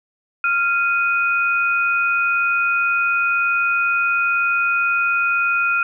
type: tone pair together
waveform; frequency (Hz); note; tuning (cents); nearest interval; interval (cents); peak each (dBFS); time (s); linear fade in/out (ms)
sine; 1390.5 / 2489; F6 / D#7; -8 / 0; minor seventh; 1008; -17 / -20; 0.44-5.83; 2
effects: none